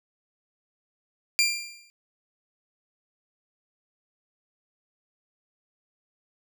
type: tone with exponential decay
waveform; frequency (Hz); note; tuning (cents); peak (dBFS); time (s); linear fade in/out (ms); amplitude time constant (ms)
20% pulse; 2382; D7; +24; -12; 1.39-1.9; 0; 110
effects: none